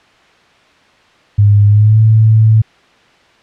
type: tone with pitch glide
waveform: sine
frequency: 102.7 to 110.07 Hz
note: G#2 to A2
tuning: -19 to +1 cents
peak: -4 dBFS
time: 1.38-2.62 s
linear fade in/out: 10 ms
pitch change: +120 cents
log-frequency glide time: 1.67-2 s
effects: white hiss -47 dBFS RMS until 3.42 s + low-pass 3000 Hz 12 dB/octave